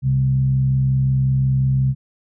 sine tone with frequency modulation, 132.8 Hz, C3, 26 cents sharp, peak -14 dBFS, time 0.02-1.95 s, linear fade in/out 50 ms, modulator 65.6 Hz, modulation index 0.37, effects none

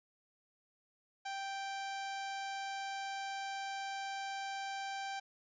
sawtooth tone, 784 Hz, G5, in tune, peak -35 dBFS, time 1.25-5.2 s, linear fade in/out 10 ms, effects resampled to 16000 Hz

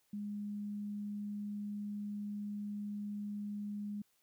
sine tone, 206.1 Hz, G#3, 13 cents flat, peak -38 dBFS, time 0.13-4.02 s, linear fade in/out 5 ms, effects white hiss -75 dBFS RMS until 4.22 s

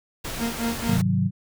pink noise, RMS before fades -32 dBFS, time 0.24-1.02 s, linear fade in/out 10 ms
40% pulse tone with tremolo, 231.8 Hz, A#3, 10 cents flat, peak -22 dBFS, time 0.38-1.02 s, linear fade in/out 50 ms, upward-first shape sine, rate 4.3 Hz, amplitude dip 90%
sine chord, Ab dominant seventh, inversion none, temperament equal with one note detuned, 102.93 / 130.81 / 155.56 / 185 Hz, Ab2 / C3 / Eb3 / Gb3, -15 / 0 / 0 / 0 cents, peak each -25 / -26 / -27 / -22 dBFS, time 0.86-1.31 s, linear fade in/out 50 ms
effects none

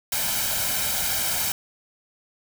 white noise with comb filter, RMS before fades -25 dBFS, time 0.12-1.52 s, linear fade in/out 2 ms, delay 1.3 ms, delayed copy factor +0.65, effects none

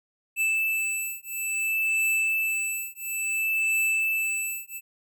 square beating tone pair, 2637 / 2637.58 Hz, E7 / E7, 0 / 0 cents, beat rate 0.58 Hz, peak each -28 dBFS, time 0.36-4.81 s, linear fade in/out 50 ms, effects none

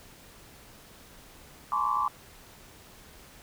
sine tone cluster, 847 / 961 / 1037 / 1089 / 1156 Hz, G#5 / B5 / C6 / C#6 / D6, +34 / -48 / -16 / -31 / -28 cents, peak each -35 / -35 / -30 / -33 / -28 dBFS, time 1.72-2.08 s, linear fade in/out 2 ms, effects pink hiss -52 dBFS RMS until 3.42 s

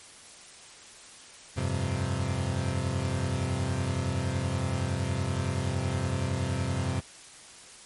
35% pulse chord, F suspended second, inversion none, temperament equal, 87.31 / 98 / 130.81 Hz, F2 / G2 / C3, 0 / 0 / 0 cents, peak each -31 / -30 / -29 dBFS, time 1.56-7.01 s, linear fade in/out 20 ms, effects white hiss -49 dBFS RMS until 7.85 s + MP3 48 kbps

